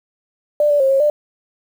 sine tone with pitch steps, 593 / 582 / 536 / 542 / 595 Hz, D5 / D5 / C5 / C#5 / D5, +17 / -16 / +42 / -39 / +22 cents, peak -11 dBFS, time 0.6-1.1 s, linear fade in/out 2 ms, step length 100 ms, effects 7-bit

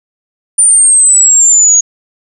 sine exponential sweep, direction down, 9230 to 6645 Hz, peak -3 dBFS, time 0.58-1.81 s, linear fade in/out 10 ms, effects none

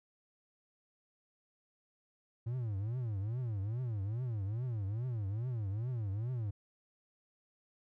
triangle tone with vibrato, 111.3 Hz, A2, 20 cents sharp, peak -32 dBFS, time 2.46-6.51 s, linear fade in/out 10 ms, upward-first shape triangle, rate 2.4 Hz, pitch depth 290 cents each way, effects none

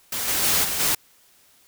white noise with level steps, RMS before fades -27 / -23 / -20 / -26 / -21 dBFS, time 0.12-0.95 s, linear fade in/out 5 ms, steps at 0.27 / 0.42 / 0.63 / 0.79 s, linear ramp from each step 20 ms, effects white hiss -57 dBFS RMS until 1.67 s

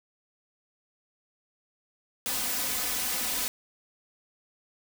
white noise with comb filter, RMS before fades -30 dBFS, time 2.26-3.48 s, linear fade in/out 0 ms, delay 4 ms, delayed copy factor +0.9, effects none

